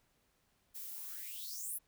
violet noise with high-pass filter sweep, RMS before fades -44 dBFS, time 0.74-1.79 s, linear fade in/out 20 ms, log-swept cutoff 390 to 12000 Hz, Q 7.1, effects pink hiss -75 dBFS RMS until 1.87 s

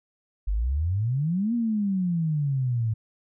sine exponential two-way sweep, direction up then down, 46.25 to 240.8 to 108.2 Hz, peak -22 dBFS, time 0.47-2.94 s, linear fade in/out 10 ms, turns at 1.54 s, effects none

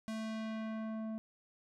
square tone with low-pass filter sweep, 220.4 Hz, A3, 3 cents sharp, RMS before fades -40 dBFS, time 0.08-1.18 s, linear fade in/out 0 ms, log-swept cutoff 9900 to 650 Hz, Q 0.77, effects none

